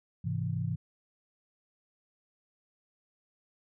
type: chord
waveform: sine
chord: Ab augmented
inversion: none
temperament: equal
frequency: 103.83 / 130.81 / 164.81 Hz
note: Ab2 / C3 / E3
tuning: 0 / 0 / 0 cents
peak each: -34 dBFS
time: 0.24-0.76 s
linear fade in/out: 10 ms
effects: none